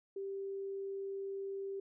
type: tone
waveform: sine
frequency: 392 Hz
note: G4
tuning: in tune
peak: -38 dBFS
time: 0.16-1.8 s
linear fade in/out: 5 ms
effects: none